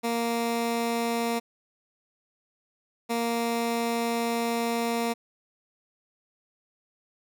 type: tone pair in turn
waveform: 15% pulse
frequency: 233.1 / 233.1 Hz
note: A#3 / A#3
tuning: 0 / 0 cents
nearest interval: unison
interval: 0 cents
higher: neither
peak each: -19 dBFS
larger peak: neither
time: 0.03-1.4 / 3.09-5.14 s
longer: second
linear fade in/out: 20 ms
effects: none